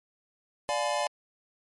square chord, D diminished seventh, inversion none, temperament just, 587.3 / 704.8 / 845.8 / 1014.9 Hz, D5 / F5 / Ab5 / Cb6, 0 / +16 / +31 / +47 cents, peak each -31 / -34 / -33 / -35 dBFS, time 0.69-1.07 s, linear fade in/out 0 ms, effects MP3 48 kbps

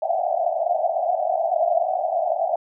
white band-pass noise, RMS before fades -22 dBFS, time 0.02-2.56 s, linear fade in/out 5 ms, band 630 to 740 Hz, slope 96 dB/octave, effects none

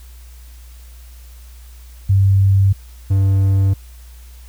sine / triangle tone pair in turn, 97.6 / 97.16 Hz, G2 / G2, -7 / -15 cents, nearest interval unison, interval 8 cents, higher first, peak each -9 dBFS, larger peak neither, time 2.09-2.73 / 3.1-3.74 s, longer neither, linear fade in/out 10 ms, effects added 60 Hz sine -36 dBFS peak until 4.48 s + white hiss -49 dBFS RMS until 4.48 s

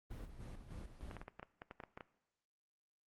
brown noise with tremolo, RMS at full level -48 dBFS, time 0.1-1.24 s, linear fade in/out 10 ms, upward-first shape square, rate 3.3 Hz, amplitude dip 55%
clicks, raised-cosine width 0.5 ms, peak -33 dBFS, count 12, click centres 1.112 / 1.167 / 1.215 / 1.281 / 1.396 / 1.429 / 1.619 / 1.711 / 1.802 / 1.837 / 1.975 / 2.008 s
effects noise-tail reverb RT60 0.9 s tail -18 dB re dry + Opus 24 kbps

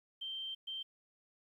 sine tone bursts at uneven times, 3136 Hz, G7, in tune, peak -39 dBFS, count 2, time 0.21-0.55 / 0.67-0.83 s, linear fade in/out 10 ms, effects 12-bit

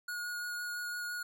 square tone with vibrato, 1444 Hz, F#6, 43 cents flat, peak -37 dBFS, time 0.08-1.23 s, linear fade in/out 5 ms, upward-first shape sine, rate 5.9 Hz, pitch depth 9 cents each way, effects none

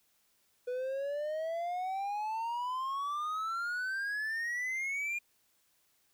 triangle exponential sweep, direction up, 490 to 2427 Hz, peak -31 dBFS, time 0.67-5.19 s, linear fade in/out 10 ms, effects white hiss -72 dBFS RMS until 6.13 s

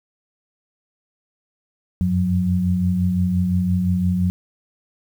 sine tone cluster, 87.4 / 93.2 / 181.3 Hz, F2 / F#2 / F#3, +2 / +13 / -35 cents, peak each -26 / -22 / -18 dBFS, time 2.01-4.3 s, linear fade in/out 0 ms, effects 8-bit

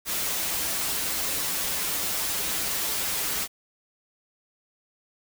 white noise with comb filter, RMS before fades -28 dBFS, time 0.05-3.48 s, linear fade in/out 50 ms, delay 8.3 ms, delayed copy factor -0.75, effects none

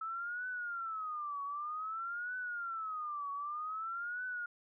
sine tone with vibrato, 1300 Hz, E6, 24 cents flat, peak -37 dBFS, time 0.01-4.46 s, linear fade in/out 5 ms, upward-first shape triangle, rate 0.53 Hz, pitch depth 260 cents each way, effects none

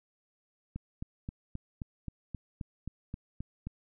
click train, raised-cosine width 5 ms, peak -25 dBFS, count 12, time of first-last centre 0.76-3.67 s, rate 3.78 Hz, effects none

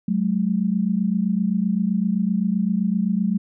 sine tone pair together, 186.55 / 214.3 Hz, F#3 / A3, +14 / -45 cents, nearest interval major second, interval 241 cents, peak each -21 dBFS, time 0.08-3.38 s, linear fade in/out 5 ms, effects none

